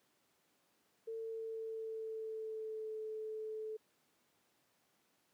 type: tone with pitch glide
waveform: sine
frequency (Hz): 450 to 435.2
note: A4 to A4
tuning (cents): +39 to -19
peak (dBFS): -40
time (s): 1.07-3.77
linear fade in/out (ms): 10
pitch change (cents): -58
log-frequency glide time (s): 1.18-2.98
effects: pink hiss -75 dBFS RMS until 5.33 s + high-pass 200 Hz 12 dB/octave